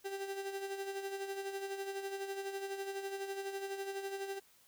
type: tone with tremolo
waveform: 35% pulse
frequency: 392 Hz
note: G4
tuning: in tune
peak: -35 dBFS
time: 0.04-4.4 s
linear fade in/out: 20 ms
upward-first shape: sine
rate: 12 Hz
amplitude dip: 55%
effects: white hiss -66 dBFS RMS until 4.67 s